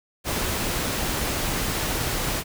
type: noise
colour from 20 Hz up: pink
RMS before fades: -26 dBFS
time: 0.24-2.44 s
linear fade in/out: 50 ms
effects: none